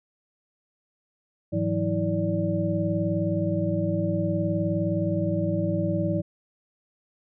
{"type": "tone cluster", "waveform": "sine", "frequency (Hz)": [103.3, 162.7, 182.1, 323, 582], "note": ["G#2", "E3", "F#3", "E4", "D5"], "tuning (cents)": [-9, -22, -27, -35, -16], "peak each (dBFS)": -29, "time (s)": [1.52, 6.22], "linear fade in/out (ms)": 20, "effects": []}